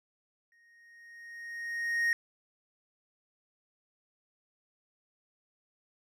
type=tone with exponential growth; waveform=triangle; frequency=1864.7 Hz; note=A#6; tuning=in tune; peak=-22 dBFS; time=0.52-2.13 s; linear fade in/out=1 ms; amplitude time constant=350 ms; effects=none